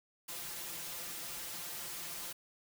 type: noise with comb filter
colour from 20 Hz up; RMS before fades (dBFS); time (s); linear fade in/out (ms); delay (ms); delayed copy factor
white; -43; 0.28-2.33; 10; 5.8; +0.9
effects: none